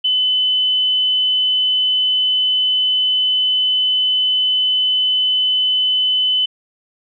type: tone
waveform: sine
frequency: 3020 Hz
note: F#7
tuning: 35 cents sharp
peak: -13 dBFS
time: 0.04-6.46 s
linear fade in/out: 10 ms
effects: none